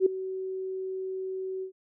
sine tone with ADSR envelope, 377.7 Hz, F#4, 36 cents sharp, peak -15 dBFS, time 0-1.72 s, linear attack 61 ms, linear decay 5 ms, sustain -16 dB, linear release 96 ms, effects none

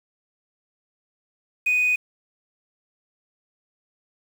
sine tone, 2489 Hz, D#7, in tune, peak -16 dBFS, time 1.66-1.96 s, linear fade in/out 10 ms, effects tanh soft clip ceiling -15 dBFS + 7-bit

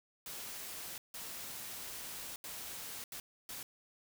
white noise bursts at uneven times, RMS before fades -45 dBFS, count 5, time 0.26-0.98 / 1.14-2.36 / 2.44-3.04 / 3.12-3.2 / 3.49-3.63 s, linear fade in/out 2 ms, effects none

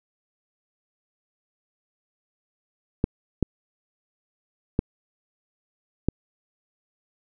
clicks, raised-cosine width 3 ms, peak -7 dBFS, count 4, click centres 3.041 / 3.427 / 4.791 / 6.086 s, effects none

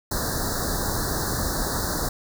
pink band-stop noise, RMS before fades -26 dBFS, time 0.11-2.09 s, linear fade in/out 5 ms, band 1800 to 3900 Hz, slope 96 dB/octave, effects none

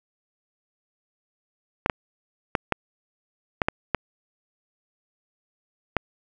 clicks, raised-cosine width 0.5 ms, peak -5 dBFS, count 8, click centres 1.861 / 1.898 / 2.552 / 2.723 / 3.618 / 3.685 / 3.947 / 5.967 s, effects none

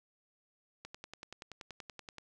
click train, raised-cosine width 0.2 ms, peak -28 dBFS, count 15, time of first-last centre 0.85-2.183 s, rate 10.5 Hz, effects none

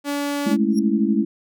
sawtooth tone, 286.3 Hz, D4, 44 cents flat, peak -18 dBFS, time 0.04-0.57 s, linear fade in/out 50 ms
sine chord, A major seventh, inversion third, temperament equal, 207.7 / 220 / 277.2 / 329.6 Hz, G#3 / A3 / C#4 / E4, 0 / 0 / 0 / 0 cents, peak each -20 / -21 / -24 / -23 dBFS, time 0.46-1.25 s, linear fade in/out 10 ms
30% pulse tone with exponential growth, 5588 Hz, F8, in tune, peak -26 dBFS, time 0.7-0.79 s, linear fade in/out 2 ms, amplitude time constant 18 ms
effects none

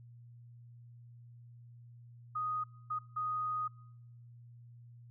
sine tone bursts at uneven times, 1244.5 Hz, D#6, in tune, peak -33 dBFS, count 3, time 2.35-2.64 / 2.9-2.99 / 3.16-3.68 s, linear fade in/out 10 ms, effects noise-tail reverb RT60 0.8 s tail -24 dB re dry + added 119 Hz sine -52 dBFS peak until 5.1 s

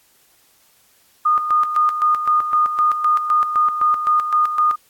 sine tone with tremolo, 1225 Hz, D#6, 27 cents flat, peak -12 dBFS, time 1.25-4.76 s, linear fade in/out 10 ms, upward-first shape square, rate 3.9 Hz, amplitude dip 60%, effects white hiss -56 dBFS RMS until 4.89 s + AAC 64 kbps

